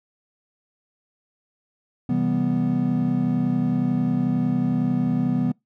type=chord; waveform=triangle; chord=C major seventh; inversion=none; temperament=equal; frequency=130.81 / 164.81 / 196 / 246.9 Hz; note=C3 / E3 / G3 / B3; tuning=0 / 0 / 0 / 0 cents; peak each=-26 / -24 / -25 / -20 dBFS; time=2.09-5.52 s; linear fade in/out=5 ms; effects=noise-tail reverb RT60 0.2 s tail -26 dB re dry